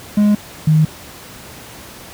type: tone pair in turn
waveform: triangle / sine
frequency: 207.7 / 155.6 Hz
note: G#3 / D#3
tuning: 0 / 0 cents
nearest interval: perfect fourth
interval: 500 cents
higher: first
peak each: -7 / -8 dBFS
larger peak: first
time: 0.17-0.35 / 0.67-0.85 s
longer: neither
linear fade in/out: 5 ms
effects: pink hiss -36 dBFS RMS until 2.13 s + high-pass 60 Hz 12 dB/octave